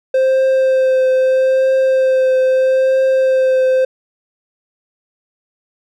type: tone with vibrato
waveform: triangle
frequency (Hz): 523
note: C5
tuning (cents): -1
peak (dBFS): -8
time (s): 0.14-3.85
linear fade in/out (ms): 5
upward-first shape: triangle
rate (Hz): 0.78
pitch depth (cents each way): 17
effects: none